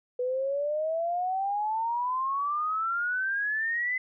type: exponential sweep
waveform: sine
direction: up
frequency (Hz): 491.3 to 2038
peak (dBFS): -26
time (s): 0.19-3.98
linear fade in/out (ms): 5
effects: none